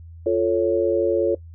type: chord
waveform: sine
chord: F augmented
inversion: none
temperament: equal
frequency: 349.2 / 440 / 554.4 Hz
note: F4 / A4 / C#5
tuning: 0 / 0 / 0 cents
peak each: -21 dBFS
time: 0.26-1.35 s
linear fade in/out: 5 ms
effects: noise-tail reverb RT60 0.1 s tail -20 dB re dry + added 83 Hz sine -38 dBFS peak until 1.54 s

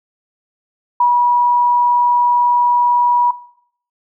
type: tone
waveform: sine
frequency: 969 Hz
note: B5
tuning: 33 cents flat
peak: -9 dBFS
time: 1-3.31 s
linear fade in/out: 5 ms
effects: noise-tail reverb RT60 0.6 s tail -17 dB re dry

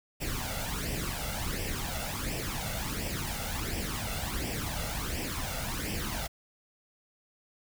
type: noise with flanger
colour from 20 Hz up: pink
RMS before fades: -34 dBFS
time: 0.2-6.28 s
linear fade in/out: 20 ms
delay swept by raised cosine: 0.37 to 1.47 ms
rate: 1.4 Hz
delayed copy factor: +0.65
effects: none

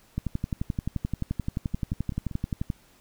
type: two click trains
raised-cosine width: 5 ms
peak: -15 / -24 dBFS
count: 30 / 4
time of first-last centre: 0.18-2.702 / 1.74-2.313 s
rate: 11.5 / 5.24 Hz
effects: pink hiss -59 dBFS RMS until 3 s

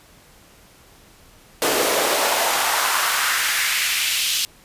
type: noise with high-pass filter sweep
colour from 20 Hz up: pink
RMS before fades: -20 dBFS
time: 1.62-4.45 s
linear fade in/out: 0 ms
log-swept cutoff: 370 to 3500 Hz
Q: 1.8
effects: pink hiss -50 dBFS RMS until 4.64 s + resampled to 32000 Hz

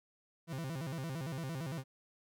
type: tone with vibrato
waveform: 40% pulse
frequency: 148 Hz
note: D3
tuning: 14 cents sharp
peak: -37 dBFS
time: 0.47-1.84 s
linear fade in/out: 50 ms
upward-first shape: square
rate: 8.8 Hz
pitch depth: 200 cents each way
effects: none

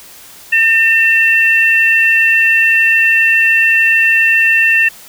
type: tone pair together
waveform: sine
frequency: 1812 / 2695 Hz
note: A#6 / E7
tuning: -50 / +38 cents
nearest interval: perfect fifth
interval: 688 cents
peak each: -10 dBFS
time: 0.52-4.89 s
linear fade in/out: 10 ms
effects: white hiss -37 dBFS RMS until 5.08 s

